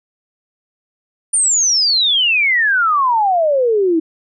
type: exponential sweep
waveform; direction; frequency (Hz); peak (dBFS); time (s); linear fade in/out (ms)
sine; down; 9290 to 312.8; -11; 1.33-4; 10
effects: none